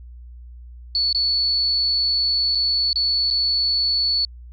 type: tone with dropouts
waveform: sine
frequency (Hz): 4435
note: C#8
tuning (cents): 0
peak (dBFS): -17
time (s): 0.95-4.25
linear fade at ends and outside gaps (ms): 1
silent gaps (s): 1.128-1.148 / 2.55-2.554 / 2.93-2.958 / 3.303-3.309
effects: added 60 Hz sine -37 dBFS peak until 4.52 s